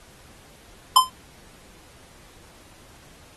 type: tone with exponential decay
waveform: square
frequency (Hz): 1031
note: C6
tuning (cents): -26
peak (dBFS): -6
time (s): 0.96-1.1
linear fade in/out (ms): 5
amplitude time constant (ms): 29
effects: pink hiss -51 dBFS RMS until 3.36 s + AAC 32 kbps